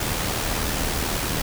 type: noise with amplitude modulation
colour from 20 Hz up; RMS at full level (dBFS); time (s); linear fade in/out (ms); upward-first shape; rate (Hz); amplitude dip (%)
pink; -23; 0-1.42; 5; sine; 78.2; 45
effects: none

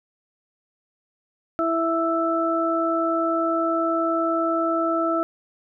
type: harmonic tone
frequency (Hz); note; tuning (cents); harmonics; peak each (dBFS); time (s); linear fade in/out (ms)
330.1; E4; +2; 1 / 2 / 4; -24 / -24 / -24; 1.59-5.23; 0
effects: none

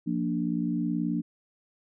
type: chord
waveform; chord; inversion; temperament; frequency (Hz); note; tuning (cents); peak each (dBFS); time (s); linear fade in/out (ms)
sine; Bb major; second; equal; 174.61 / 233.1 / 293.7; F3 / Bb3 / D4; 0 / 0 / 0; -30; 0.06-1.22; 20
effects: none

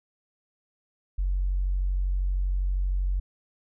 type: tone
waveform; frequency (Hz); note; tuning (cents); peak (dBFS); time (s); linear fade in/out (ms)
sine; 46.35; F#1; +4; -22; 1.18-3.2; 10
effects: tanh soft clip ceiling -18 dBFS

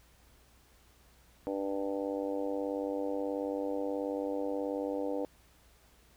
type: harmonic tone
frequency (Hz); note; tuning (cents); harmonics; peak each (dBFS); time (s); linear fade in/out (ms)
98.5; G2; +9; 3 / 4 / 5 / 6 / 7 / 8 / 9; -36 / -45 / -35 / -40 / -49 / -46 / -49; 1.47-5.25; 0
effects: added 60 Hz sine -64 dBFS peak until 6.16 s + pink hiss -64 dBFS RMS until 6.16 s

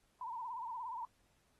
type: tone with vibrato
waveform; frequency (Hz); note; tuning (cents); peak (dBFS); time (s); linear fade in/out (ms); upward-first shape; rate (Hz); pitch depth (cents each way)
sine; 953; A#5; +38; -40; 0.21-1.05; 2; sine; 17; 110
effects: pink hiss -75 dBFS RMS until 1.59 s + AAC 32 kbps

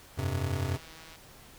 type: chord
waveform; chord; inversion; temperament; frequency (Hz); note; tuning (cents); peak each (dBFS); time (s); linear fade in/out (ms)
square; F suspended second; none; just; 87.31 / 98.22 / 130.96; F2 / G2 / C3; 0 / +4 / +2; -34; 0.17-0.78; 20
type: click train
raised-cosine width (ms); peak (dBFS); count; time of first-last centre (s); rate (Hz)
0.2; -33; 102; 0.53-1.157; 161
effects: pink hiss -53 dBFS RMS until 1.58 s

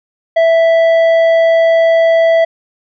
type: tone with tanh clipping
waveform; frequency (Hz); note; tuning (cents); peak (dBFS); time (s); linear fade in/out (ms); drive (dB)
triangle; 659.3; E5; 0; -8; 0.36-2.45; 10; 12
effects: none

